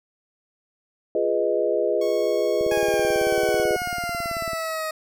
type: chord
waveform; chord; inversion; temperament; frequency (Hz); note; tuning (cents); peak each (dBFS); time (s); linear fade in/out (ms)
sine; F half-diminished seventh; none; equal; 349.2 / 415.3 / 493.9 / 622.3; F4 / Ab4 / Cb5 / Eb5; 0 / 0 / 0 / 0; -27 / -24 / -25 / -24; 1.15-3.76; 2
type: tone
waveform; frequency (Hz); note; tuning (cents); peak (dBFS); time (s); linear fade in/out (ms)
10% pulse; 1100; C#6; -14; -29; 2.01-3.64; 5
type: click train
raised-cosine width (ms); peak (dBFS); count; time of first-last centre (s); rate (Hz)
3; -24; 36; 2.61-4.533; 18.2
type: exponential sweep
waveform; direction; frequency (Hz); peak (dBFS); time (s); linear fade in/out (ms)
20% pulse; down; 829 to 626; -21; 2.71-4.91; 5
effects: none